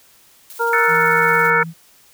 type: noise with tremolo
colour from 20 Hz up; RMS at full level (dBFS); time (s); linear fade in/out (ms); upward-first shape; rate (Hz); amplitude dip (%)
blue; -36; 0.5-1.5; 0; square; 18; 35
type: harmonic tone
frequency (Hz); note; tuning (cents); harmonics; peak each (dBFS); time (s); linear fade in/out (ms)
466.2; A#4; 0; 1 / 2 / 3; -20 / -20 / -20; 0.59-1.64; 20
type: chord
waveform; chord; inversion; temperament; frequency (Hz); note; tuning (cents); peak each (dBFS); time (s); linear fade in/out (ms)
sine; F# minor seventh; third; equal; 1318.5 / 1480 / 1760 / 2217; E6 / F#6 / A6 / C#7; 0 / 0 / 0 / 0; -20; 0.73-1.63; 2
type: tone with vibrato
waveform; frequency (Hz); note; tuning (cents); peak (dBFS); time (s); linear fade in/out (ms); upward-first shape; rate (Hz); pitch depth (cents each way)
sine; 164.81; E3; 0; -27; 0.87-1.74; 50; triangle; 19; 17
effects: white hiss -51 dBFS RMS until 2.13 s